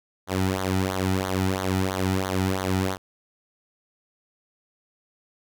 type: tone with flanger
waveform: sawtooth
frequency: 94.3 Hz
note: F#2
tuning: 33 cents sharp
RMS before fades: -25 dBFS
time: 0.27-2.98 s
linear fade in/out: 50 ms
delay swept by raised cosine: 0.38 to 1.88 ms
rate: 3 Hz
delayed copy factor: -0.8
effects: none